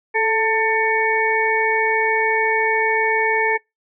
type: harmonic tone with a mistuned harmonic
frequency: 446.6 Hz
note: A4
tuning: 26 cents sharp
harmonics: 1 / 2 / 4 / 5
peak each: -21 / -21 / -21 / -21 dBFS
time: 0.14-3.58 s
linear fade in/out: 20 ms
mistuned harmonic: 1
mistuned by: -32 cents
effects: noise-tail reverb RT60 0.2 s tail -26 dB re dry